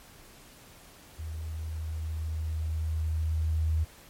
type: tone with level ramp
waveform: sine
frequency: 79.3 Hz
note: D#2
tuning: 33 cents sharp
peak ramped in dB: -34 to -23 dBFS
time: 1.18-3.85 s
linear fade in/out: 20 ms
effects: pink hiss -53 dBFS RMS until 4.09 s + MP3 64 kbps